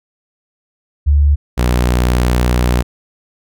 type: tone pair in turn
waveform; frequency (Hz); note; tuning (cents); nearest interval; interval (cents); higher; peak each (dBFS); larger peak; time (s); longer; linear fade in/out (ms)
sine / sawtooth; 72.4 / 61.07; D2 / B1; -24 / -19; minor third; 295; first; -7; neither; 1.06-1.36 / 1.57-2.83; second; 20
effects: none